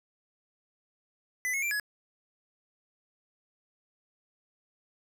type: tone with pitch steps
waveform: square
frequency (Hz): 2006 / 2178 / 2356 / 1684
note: B6 / C#7 / D7 / G#6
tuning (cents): +26 / -31 / +5 / +24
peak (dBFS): -29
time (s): 1.45-1.798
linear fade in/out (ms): 0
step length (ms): 87
effects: none